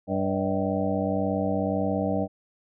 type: harmonic tone with a mistuned harmonic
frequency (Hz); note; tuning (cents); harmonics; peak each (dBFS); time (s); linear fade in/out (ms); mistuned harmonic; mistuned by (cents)
96.9; G2; -20; 1 / 2 / 3 / 5 / 6 / 7 / 8; -33 / -28 / -30 / -32 / -32 / -31 / -34; 0.07-2.28; 50; 7; -92
effects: none